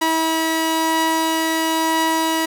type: tone pair together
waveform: sawtooth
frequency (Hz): 323 / 968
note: E4 / B5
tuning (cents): -35 / -35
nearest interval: octave + perfect fifth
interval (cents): 1900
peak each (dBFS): -16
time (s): 0.01-2.46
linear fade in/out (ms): 10
effects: none